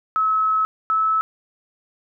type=tone pair in turn; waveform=sine; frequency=1291 / 1302.2 Hz; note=E6 / E6; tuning=-37 / -22 cents; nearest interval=unison; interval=15 cents; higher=second; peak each=-16 dBFS; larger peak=neither; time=0.16-0.65 / 0.9-1.21 s; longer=first; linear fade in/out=0 ms; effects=none